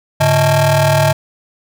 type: ring-modulated tone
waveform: 30% pulse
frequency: 246.9 Hz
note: B3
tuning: in tune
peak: -4 dBFS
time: 0.2-1.13 s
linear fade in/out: 10 ms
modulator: 390 Hz
effects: none